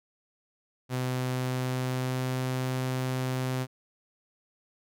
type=tone with pitch glide; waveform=sawtooth; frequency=127.3 to 129 Hz; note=C3 to C3; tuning=-47 to -24 cents; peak=-24 dBFS; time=0.89-3.67 s; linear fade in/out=50 ms; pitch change=+23 cents; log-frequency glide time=1.07-2.7 s; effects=none